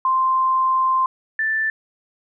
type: tone pair in turn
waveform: sine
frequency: 1045 / 1765.1 Hz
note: C6 / A6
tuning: -2 / +5 cents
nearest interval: major sixth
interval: 907 cents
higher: second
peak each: -15 / -18 dBFS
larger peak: first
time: 0.05-1.06 / 1.39-1.7 s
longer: first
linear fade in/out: 2 ms
effects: none